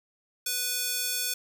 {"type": "tone with high-pass filter", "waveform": "square", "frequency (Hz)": 493.9, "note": "B4", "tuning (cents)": 0, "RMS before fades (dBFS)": -30, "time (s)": [0.46, 1.34], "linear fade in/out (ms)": 5, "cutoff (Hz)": 4400, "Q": 0.53, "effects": []}